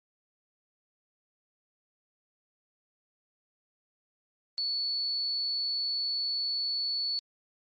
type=tone; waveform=sine; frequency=4435 Hz; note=C#8; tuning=in tune; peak=-28 dBFS; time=4.58-7.19 s; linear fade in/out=0 ms; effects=MP3 32 kbps